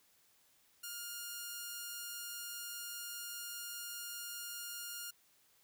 5% pulse tone, 1415 Hz, F6, 22 cents sharp, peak -31 dBFS, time 0.83-5.11 s, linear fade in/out 10 ms, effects white hiss -70 dBFS RMS until 5.63 s

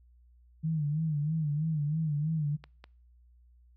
sine tone with vibrato, 153.1 Hz, D#3, 28 cents flat, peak -27 dBFS, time 0.63-2.57 s, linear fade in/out 20 ms, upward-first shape sine, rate 3.1 Hz, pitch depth 95 cents each way
clicks, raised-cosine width 0.3 ms, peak -31 dBFS, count 2, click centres 2.64 / 2.841 s
effects noise-tail reverb RT60 0.5 s tail -26 dB re dry + added 60 Hz sine -57 dBFS peak until 3.76 s

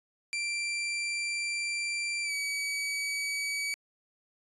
sawtooth tone with pitch glide, 2356 to 2277 Hz, D7 to C#7, +5 to +46 cents, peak -27 dBFS, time 0.33-3.74 s, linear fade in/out 0 ms, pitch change -59 cents, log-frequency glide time 2.23-2.33 s, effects resampled to 24000 Hz

